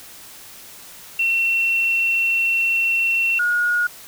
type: tone pair in turn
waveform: sine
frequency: 2713 / 1441.2 Hz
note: E7 / F#6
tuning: +49 / -46 cents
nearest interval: major seventh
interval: 1095 cents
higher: first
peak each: -16 dBFS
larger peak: neither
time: 1.19-3.39 / 3.39-3.87 s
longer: first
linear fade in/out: 5 ms
effects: white hiss -41 dBFS RMS until 4.07 s